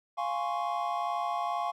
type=chord; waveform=triangle; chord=Db major seventh; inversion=first; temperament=equal; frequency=698.5 / 830.6 / 1046.5 / 1108.7 Hz; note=F5 / Ab5 / C6 / Db6; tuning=0 / 0 / 0 / 0 cents; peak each=-31 / -33 / -36 / -33 dBFS; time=0.17-1.72 s; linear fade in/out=20 ms; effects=none